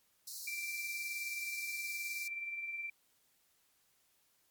pink high-pass noise, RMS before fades -46 dBFS, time 0.27-2.28 s, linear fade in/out 5 ms, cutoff 4100 Hz, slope 96 dB/octave
sine tone with tremolo, 2349 Hz, D7, in tune, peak -36 dBFS, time 0.47-2.9 s, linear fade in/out 5 ms, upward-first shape triangle, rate 19 Hz, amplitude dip 50%
effects white hiss -73 dBFS RMS until 4.5 s + MP3 96 kbps

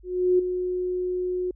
sine tone with ADSR envelope, 363.2 Hz, F#4, 32 cents flat, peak -15 dBFS, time 0.03-1.51 s, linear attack 360 ms, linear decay 9 ms, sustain -9 dB, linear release 3 ms, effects added 50 Hz sine -48 dBFS peak until 1.55 s

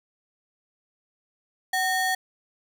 square ring-modulated tone, 1295 Hz, E6, 31 cents flat, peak -20 dBFS, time 1.73-2.15 s, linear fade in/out 5 ms, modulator 543 Hz, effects none

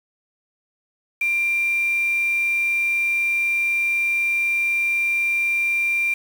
sine tone with quantisation, 2376 Hz, D7, 20 cents sharp, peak -18 dBFS, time 1.21-6.14 s, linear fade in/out 5 ms, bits 6, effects none

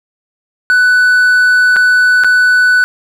triangle tone with dropouts, 1491 Hz, F#6, 13 cents sharp, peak -4 dBFS, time 0.7-2.84 s, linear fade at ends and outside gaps 0 ms, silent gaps 1.761-1.766 / 2.237-2.245 s, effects none

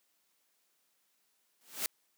white noise with exponential growth, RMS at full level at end -30 dBFS, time 1.61-1.86 s, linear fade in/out 1 ms, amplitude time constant 53 ms, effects white hiss -75 dBFS RMS until 2.17 s + high-pass 200 Hz 12 dB/octave

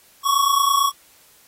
square tone pair together, 1100 / 1129 Hz, C#6 / C#6, -14 / +31 cents, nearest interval unison, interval 45 cents, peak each -19 dBFS, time 0.23-0.92 s, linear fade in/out 50 ms, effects white hiss -53 dBFS RMS until 1.47 s + AAC 48 kbps

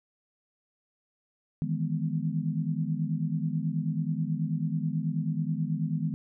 sine chord, E major seventh, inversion third, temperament equal, 155.56 / 164.81 / 207.7 / 246.9 Hz, D#3 / E3 / G#3 / B3, 0 / 0 / 0 / 0 cents, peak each -30 / -31 / -35 / -36 dBFS, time 1.62-6.14 s, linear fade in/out 0 ms, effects none

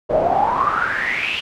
brown noise with band-pass filter sweep, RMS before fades -19 dBFS, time 0.09-1.41 s, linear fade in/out 20 ms, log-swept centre 550 to 3000 Hz, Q 9.2, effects none

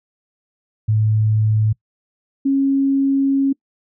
sine tone pair in turn, 108.3 / 273.6 Hz, A2 / C#4, -27 / -23 cents, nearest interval octave + major third, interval 1604 cents, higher second, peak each -13 dBFS, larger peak neither, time 0.88-1.73 / 2.45-3.53 s, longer second, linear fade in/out 10 ms, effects noise-tail reverb RT60 0.1 s tail -24 dB re dry

